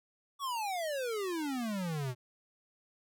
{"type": "exponential sweep", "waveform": "square", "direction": "down", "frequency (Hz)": [1157, 120], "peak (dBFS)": -34, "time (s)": [0.39, 2.15], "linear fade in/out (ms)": 50, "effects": []}